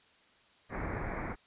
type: low-pass noise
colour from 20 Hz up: pink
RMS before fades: -37 dBFS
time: 0.69-1.36 s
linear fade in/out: 50 ms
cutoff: 2300 Hz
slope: 96 dB/octave
effects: white hiss -64 dBFS RMS until 1.46 s + resampled to 8000 Hz